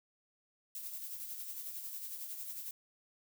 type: noise with tremolo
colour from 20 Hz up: violet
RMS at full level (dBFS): -42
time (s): 0.75-2.71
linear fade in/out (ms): 2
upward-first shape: sine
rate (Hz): 11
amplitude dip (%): 45
effects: none